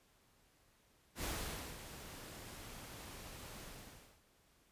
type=noise with ADSR envelope; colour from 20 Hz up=pink; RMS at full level=-40 dBFS; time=1.15-4.21 s; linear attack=86 ms; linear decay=530 ms; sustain=-11 dB; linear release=570 ms; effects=pink hiss -71 dBFS RMS until 4.71 s + resampled to 32000 Hz